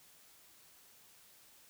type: silence
effects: white hiss -62 dBFS RMS until 1.69 s